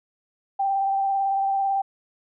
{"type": "tone with vibrato", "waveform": "sine", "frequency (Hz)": 784, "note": "G5", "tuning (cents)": 0, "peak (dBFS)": -20, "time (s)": [0.59, 1.82], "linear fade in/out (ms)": 10, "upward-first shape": "sine", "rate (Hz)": 18, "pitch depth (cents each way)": 19, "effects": []}